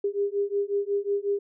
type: beating tone pair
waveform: sine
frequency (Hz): 400.6 / 406.1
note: G4 / G#4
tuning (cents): +38 / -39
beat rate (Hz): 5.5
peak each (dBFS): -27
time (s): 0.04-1.39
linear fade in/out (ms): 5
effects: none